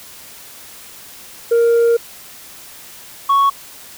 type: tone pair in turn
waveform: sine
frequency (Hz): 466.8 / 1110.2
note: A#4 / C#6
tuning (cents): +2 / +2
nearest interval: octave + minor third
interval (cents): 1500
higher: second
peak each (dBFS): -7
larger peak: neither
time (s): 1.51-1.97 / 3.29-3.5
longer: first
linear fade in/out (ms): 10
effects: tanh soft clip ceiling -9 dBFS + white hiss -38 dBFS RMS until 3.97 s